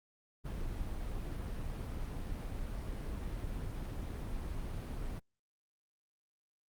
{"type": "noise", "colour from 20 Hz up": "brown", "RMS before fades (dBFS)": -39, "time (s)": [0.44, 5.2], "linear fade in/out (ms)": 20, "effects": ["Opus 32 kbps"]}